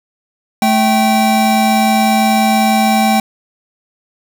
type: tone pair together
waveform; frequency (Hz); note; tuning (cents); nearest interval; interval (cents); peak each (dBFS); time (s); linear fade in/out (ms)
square; 218.5 / 778; A3 / G5; -12 / -13; octave + minor seventh; 2199; -13; 0.62-3.2; 2
effects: none